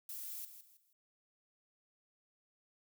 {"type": "noise with echo", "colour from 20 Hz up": "violet", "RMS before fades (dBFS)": -45, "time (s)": [0.09, 0.45], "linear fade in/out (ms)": 2, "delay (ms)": 160, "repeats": 3, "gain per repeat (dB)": -10, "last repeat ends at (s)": 0.93, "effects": []}